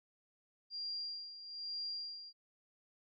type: tone with tremolo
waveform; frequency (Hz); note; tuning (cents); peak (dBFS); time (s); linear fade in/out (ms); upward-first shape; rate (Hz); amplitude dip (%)
sine; 4774; D8; +28; -38; 0.7-2.33; 50; sine; 1.1; 70
effects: none